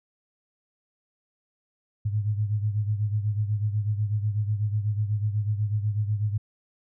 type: beating tone pair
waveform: sine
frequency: 103.83 / 111.93 Hz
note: G#2 / A2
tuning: 0 / +30 cents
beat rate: 8.1 Hz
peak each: -24 / -30 dBFS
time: 2.05-6.38 s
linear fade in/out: 10 ms
effects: none